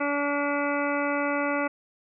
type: harmonic tone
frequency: 287 Hz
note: D4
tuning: 40 cents flat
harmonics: 1 / 2 / 3 / 4 / 5 / 7 / 8 / 9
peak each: -29 / -29 / -34 / -33 / -32 / -34 / -38 / -40 dBFS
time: 0-1.68 s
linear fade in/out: 10 ms
effects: none